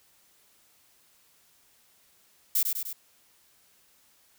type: noise with echo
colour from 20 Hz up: violet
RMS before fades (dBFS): -24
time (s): 2.55-2.63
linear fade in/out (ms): 5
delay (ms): 100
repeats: 3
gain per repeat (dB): -4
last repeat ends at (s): 2.93
effects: white hiss -63 dBFS RMS until 4.38 s